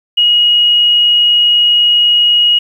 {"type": "tone", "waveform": "sine", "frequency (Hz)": 2892, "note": "F#7", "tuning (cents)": -40, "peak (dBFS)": -6, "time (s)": [0.17, 2.59], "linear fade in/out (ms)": 10, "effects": ["7-bit"]}